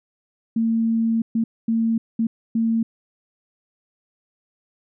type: tone bursts at uneven times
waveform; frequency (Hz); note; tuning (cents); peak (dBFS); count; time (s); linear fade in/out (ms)
sine; 226.8; A#3; -47; -17; 5; 0.56-1.22 / 1.35-1.44 / 1.68-1.98 / 2.19-2.27 / 2.55-2.83; 5
effects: none